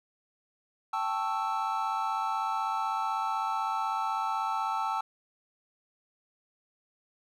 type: chord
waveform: triangle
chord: A dominant seventh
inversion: third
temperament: equal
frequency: 784 / 880 / 1108.7 / 1318.5 Hz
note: G5 / A5 / C#6 / E6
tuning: 0 / 0 / 0 / 0 cents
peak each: -33 / -30 / -36 / -31 dBFS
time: 0.93-5.01 s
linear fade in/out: 5 ms
effects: none